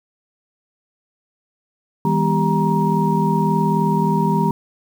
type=tone cluster; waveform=sine; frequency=161.3 / 200.3 / 243.9 / 394.6 / 942 Hz; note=E3 / G3 / B3 / G4 / A#5; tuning=-37 / +38 / -21 / +11 / +18 cents; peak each=-19 / -20 / -25 / -24 / -20 dBFS; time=2.05-4.51 s; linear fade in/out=2 ms; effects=7-bit